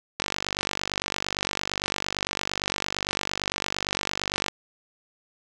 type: click train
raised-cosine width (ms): 0.2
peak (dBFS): -8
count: 210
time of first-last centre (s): 0.2-4.483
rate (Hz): 48.8
effects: none